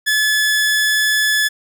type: tone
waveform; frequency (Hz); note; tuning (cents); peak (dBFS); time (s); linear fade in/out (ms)
sawtooth; 1719; A6; -41; -10; 0.06-1.49; 20
effects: none